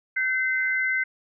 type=tone pair together; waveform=sine; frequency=1541 / 2057 Hz; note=G6 / C7; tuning=-30 / -30 cents; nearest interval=perfect fourth; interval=500 cents; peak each=-25 / -24 dBFS; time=0.16-1.04 s; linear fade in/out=10 ms; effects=none